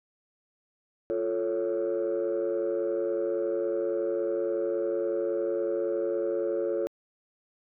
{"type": "chord", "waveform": "sine", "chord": "F augmented", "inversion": "none", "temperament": "equal", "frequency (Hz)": [349.2, 440, 554.4], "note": ["F4", "A4", "C#5"], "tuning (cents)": [0, 0, 0], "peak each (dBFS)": -29, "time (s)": [1.1, 6.87], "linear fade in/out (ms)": 0, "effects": ["tanh soft clip ceiling -21 dBFS"]}